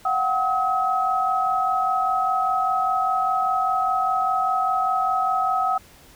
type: tone cluster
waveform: sine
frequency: 710 / 755 / 1278 Hz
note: F5 / F#5 / D#6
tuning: +28 / +35 / +46 cents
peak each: -29 / -22 / -22 dBFS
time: 0.05-5.78 s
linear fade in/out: 5 ms
effects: pink hiss -50 dBFS RMS until 6.15 s